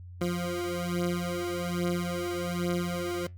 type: beating tone pair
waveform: 20% pulse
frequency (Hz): 174.61 / 175.81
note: F3 / F3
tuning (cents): 0 / +12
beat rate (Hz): 1.2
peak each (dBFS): -27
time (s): 0.21-3.27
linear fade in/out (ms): 5
effects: added 89 Hz sine -42 dBFS peak until 3.37 s + Opus 48 kbps